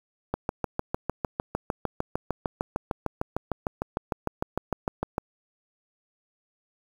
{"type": "click train", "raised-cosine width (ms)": 1, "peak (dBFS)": -12, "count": 33, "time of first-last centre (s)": [0.34, 5.181], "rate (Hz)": 6.61, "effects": ["7-bit"]}